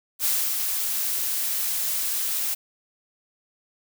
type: noise with ADSR envelope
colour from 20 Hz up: blue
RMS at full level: -22 dBFS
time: 0.19-2.55 s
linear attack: 64 ms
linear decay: 250 ms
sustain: -4 dB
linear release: 15 ms
effects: none